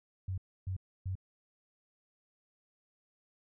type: tone bursts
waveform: sine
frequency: 93.9 Hz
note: F#2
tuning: 26 cents sharp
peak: -33 dBFS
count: 3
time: 0.28-1.154 s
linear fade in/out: 5 ms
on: 98 ms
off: 290 ms
effects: none